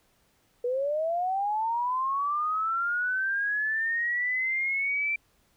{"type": "linear sweep", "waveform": "sine", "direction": "up", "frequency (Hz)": [477.7, 2350], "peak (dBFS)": -25, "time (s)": [0.64, 5.16], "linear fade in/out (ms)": 5, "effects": ["pink hiss -67 dBFS RMS until 5.56 s"]}